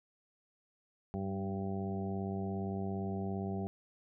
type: harmonic tone with a mistuned harmonic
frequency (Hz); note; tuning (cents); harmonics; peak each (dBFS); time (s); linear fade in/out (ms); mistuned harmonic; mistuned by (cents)
97.4; G2; -11; 1 / 2 / 3 / 4 / 5 / 6 / 7 / 8; -40 / -37 / -49 / -42 / -53 / -56 / -46 / -48; 1.14-3.67; 0; 2; -16
effects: none